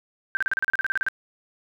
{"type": "tone bursts", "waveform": "sine", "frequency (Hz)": 1568, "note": "G6", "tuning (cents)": 0, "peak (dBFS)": -20, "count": 14, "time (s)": [0.35, 1.085], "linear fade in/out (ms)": 0, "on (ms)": 20, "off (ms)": 35, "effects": []}